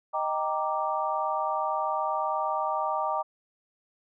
sine chord, Eb major seventh, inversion none, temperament equal, 622.3 / 784 / 932.3 / 1174.7 Hz, Eb5 / G5 / Bb5 / D6, 0 / 0 / 0 / 0 cents, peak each -32 / -31 / -31 / -31 dBFS, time 0.13-3.23 s, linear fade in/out 20 ms, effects none

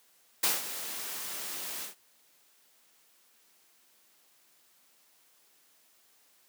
white noise with ADSR envelope, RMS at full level -25 dBFS, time 0.43-1.95 s, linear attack 7 ms, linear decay 170 ms, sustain -13 dB, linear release 130 ms, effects white hiss -65 dBFS RMS until 6.48 s + high-pass 200 Hz 12 dB/octave

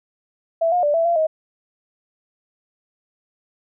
sine tone with pitch steps, 662 / 714 / 587 / 663 / 684 / 631 Hz, E5 / F5 / D5 / E5 / F5 / D#5, +7 / +38 / -1 / +10 / -36 / +24 cents, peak -15 dBFS, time 0.61-1.27 s, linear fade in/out 10 ms, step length 110 ms, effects none

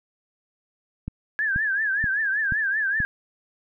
click train, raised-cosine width 5 ms, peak -17 dBFS, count 5, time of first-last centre 1.08-3.003 s, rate 2.08 Hz
sine tone with vibrato, 1661.2 Hz, G#6, in tune, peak -21 dBFS, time 1.39-3.05 s, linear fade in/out 0 ms, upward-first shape triangle, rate 5.2 Hz, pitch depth 150 cents each way
effects none

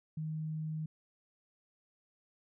sine tone, 156.4 Hz, D#3, 9 cents sharp, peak -35 dBFS, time 0.17-0.86 s, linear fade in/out 5 ms, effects none

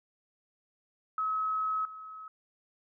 sine tone with level steps, 1283 Hz, E6, 47 cents flat, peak -28 / -42 dBFS, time 1.18-2.28 s, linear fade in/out 2 ms, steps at 1.85 s, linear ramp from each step 2 ms, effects none

